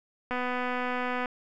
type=click train; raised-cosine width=0.5 ms; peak=-17 dBFS; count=237; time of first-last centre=0.31-1.258 s; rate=249 Hz; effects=none